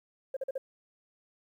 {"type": "tone bursts", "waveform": "sine", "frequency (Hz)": 534, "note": "C5", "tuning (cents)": 35, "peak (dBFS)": -29, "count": 4, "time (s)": [0.34, 0.58], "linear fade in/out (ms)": 5, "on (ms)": 27, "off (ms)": 44, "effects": ["tanh soft clip ceiling -27 dBFS", "11-bit"]}